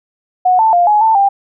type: tone with pitch steps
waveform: sine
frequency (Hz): 733 / 885 / 701 / 840 / 888 / 794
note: F#5 / A5 / F5 / G#5 / A5 / G5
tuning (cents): -16 / +10 / +6 / +19 / +16 / +22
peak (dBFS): -7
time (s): 0.45-1.29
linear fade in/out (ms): 10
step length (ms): 140
effects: none